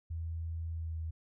sine tone with pitch glide, 82.2 to 80.69 Hz, E2 to E2, -4 to -36 cents, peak -35 dBFS, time 0.1-1.11 s, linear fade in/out 10 ms, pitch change -32 cents, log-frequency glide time 0.73-0.98 s, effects none

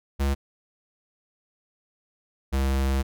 square tone pair in turn, 69.3 / 67.21 Hz, C#2 / C2, 0 / +47 cents, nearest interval minor second, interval 53 cents, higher first, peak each -22 dBFS, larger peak neither, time 0.19-0.35 / 2.52-3.03 s, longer second, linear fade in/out 20 ms, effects none

